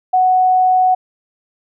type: tone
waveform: sine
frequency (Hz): 741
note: F#5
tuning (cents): +2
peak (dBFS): -9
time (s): 0.13-0.95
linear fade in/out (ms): 10
effects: none